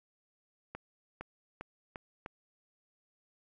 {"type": "accelerating click train", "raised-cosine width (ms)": 0.5, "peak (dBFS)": -26, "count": 5, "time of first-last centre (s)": [0.75, 2.261], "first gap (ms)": 460, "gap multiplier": 0.87, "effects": []}